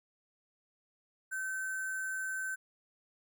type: tone with sample-and-hold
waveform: sine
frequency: 1536 Hz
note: G6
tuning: 36 cents flat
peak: -34 dBFS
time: 1.31-2.56 s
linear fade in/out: 20 ms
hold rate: 8820 Hz
effects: none